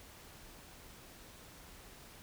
silence, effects pink hiss -55 dBFS RMS until 2.22 s

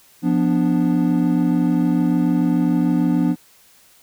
triangle chord, B diminished, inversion second, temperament equal, 174.61 / 246.9 / 293.7 Hz, F3 / B3 / D4, 0 / 0 / 0 cents, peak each -17 dBFS, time 0.22-3.36 s, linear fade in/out 50 ms, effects tanh soft clip ceiling -4 dBFS + white hiss -52 dBFS RMS until 4.02 s

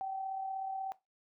sine tone with amplitude modulation, 770 Hz, G5, 31 cents flat, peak -33 dBFS, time 0.01-0.92 s, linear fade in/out 0 ms, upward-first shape sine, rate 36.4 Hz, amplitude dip 40%, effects noise-tail reverb RT60 0.2 s tail -17 dB re dry

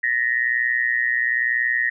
sine tone with amplitude modulation, 1864.7 Hz, A#6, in tune, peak -14 dBFS, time 0.03-1.9 s, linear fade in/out 10 ms, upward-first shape sine, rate 121 Hz, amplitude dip 90%, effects none

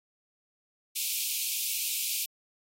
white high-pass noise, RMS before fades -31 dBFS, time 0.95-2.26 s, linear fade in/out 20 ms, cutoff 2300 Hz, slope 96 dB/octave, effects AAC 48 kbps

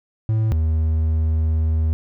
triangle tone pair in turn, 110 / 79.31 Hz, A2 / D#2, 0 / +34 cents, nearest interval tritone, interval 566 cents, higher first, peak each -14 dBFS, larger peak neither, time 0.29-0.52 / 0.52-1.93 s, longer second, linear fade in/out 0 ms, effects none

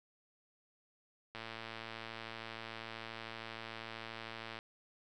click train, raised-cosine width 0.3 ms, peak -28 dBFS, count 367, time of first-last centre 1.35-4.589 s, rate 113 Hz, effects none

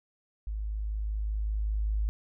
sine tone with level ramp, 52.6 Hz, G#1, 23 cents sharp, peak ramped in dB -31 to -25 dBFS, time 0.47-2.09 s, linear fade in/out 0 ms, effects none

